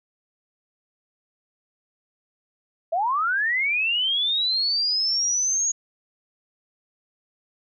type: linear sweep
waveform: sine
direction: up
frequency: 628 to 6700 Hz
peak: -20 dBFS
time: 2.92-5.72 s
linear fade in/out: 10 ms
effects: none